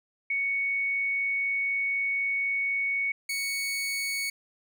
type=tone pair in turn; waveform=sine / sawtooth; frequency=2224 / 2224 Hz; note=C#7 / C#7; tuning=+5 / +5 cents; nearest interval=unison; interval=0 cents; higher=neither; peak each=-25 dBFS; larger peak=neither; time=0.3-3.12 / 3.29-4.3 s; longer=first; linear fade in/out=5 ms; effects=none